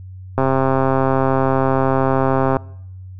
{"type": "click train", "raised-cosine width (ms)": 1, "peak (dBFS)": -3, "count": 292, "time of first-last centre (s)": [0.38, 2.568], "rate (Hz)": 133, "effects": ["noise-tail reverb RT60 0.8 s tail -24 dB re dry", "added 93 Hz sine -32 dBFS peak until 3.19 s"]}